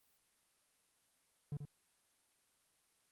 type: tone with echo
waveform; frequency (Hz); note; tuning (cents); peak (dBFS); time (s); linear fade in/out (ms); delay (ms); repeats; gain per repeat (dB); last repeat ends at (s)
triangle; 145.1; D3; -21; -36; 1.52-1.57; 2; 83; 1; -6; 1.653
effects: white hiss -75 dBFS RMS until 3.11 s + Opus 32 kbps